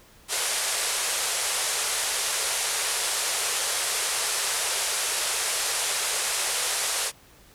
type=band-pass noise; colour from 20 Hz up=white; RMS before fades=-27 dBFS; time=0.28-7.12 s; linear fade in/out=50 ms; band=400 to 11000 Hz; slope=48 dB/octave; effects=pink hiss -54 dBFS RMS until 7.54 s